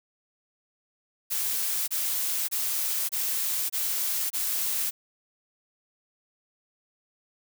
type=noise bursts; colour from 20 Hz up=blue; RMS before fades=-28 dBFS; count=6; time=1.3-4.91 s; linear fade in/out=20 ms; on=580 ms; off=26 ms; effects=none